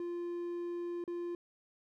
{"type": "tone with dropouts", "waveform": "triangle", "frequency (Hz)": 347.3, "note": "F4", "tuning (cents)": -10, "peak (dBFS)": -34, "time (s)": [0, 1.35], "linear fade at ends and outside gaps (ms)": 2, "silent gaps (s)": [1.04, 1.077], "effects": []}